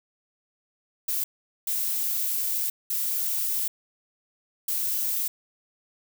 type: noise bursts at uneven times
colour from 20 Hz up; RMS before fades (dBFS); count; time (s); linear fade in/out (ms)
violet; -27; 4; 1.08-1.24 / 1.67-2.7 / 2.9-3.68 / 4.68-5.28; 5
effects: none